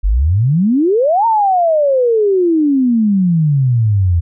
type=exponential two-way sweep; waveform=sine; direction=up then down; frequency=43.65 to 932.3 to 82 Hz; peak=-9 dBFS; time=0.03-4.21 s; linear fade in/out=20 ms; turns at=1.26 s; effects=none